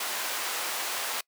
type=high-pass noise; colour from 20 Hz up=pink; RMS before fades=-32 dBFS; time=0-1.21 s; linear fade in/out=5 ms; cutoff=770 Hz; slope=12 dB/octave; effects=noise-tail reverb RT60 0.1 s tail -25 dB re dry